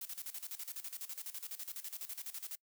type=noise with tremolo; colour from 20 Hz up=blue; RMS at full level=-43 dBFS; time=0.01-2.56 s; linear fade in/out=5 ms; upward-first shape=square; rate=12 Hz; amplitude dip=80%; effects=noise-tail reverb RT60 0.1 s tail -25 dB re dry